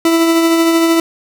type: tone with tremolo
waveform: 40% pulse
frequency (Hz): 330.7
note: E4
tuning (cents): +6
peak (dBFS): -7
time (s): 0.05-1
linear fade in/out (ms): 2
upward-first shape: triangle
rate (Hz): 13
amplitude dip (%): 35
effects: none